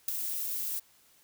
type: noise with ADSR envelope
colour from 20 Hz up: violet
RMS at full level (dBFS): -25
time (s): 0.08-0.8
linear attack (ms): 6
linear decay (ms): 4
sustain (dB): -9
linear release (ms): 13
effects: white hiss -63 dBFS RMS until 1.23 s